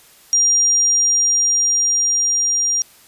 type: tone with level ramp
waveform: sine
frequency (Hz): 5700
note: F8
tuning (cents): +34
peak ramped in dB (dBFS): -11 to -15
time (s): 0.33-2.82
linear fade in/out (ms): 0
effects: white hiss -48 dBFS RMS until 3.07 s + resampled to 32000 Hz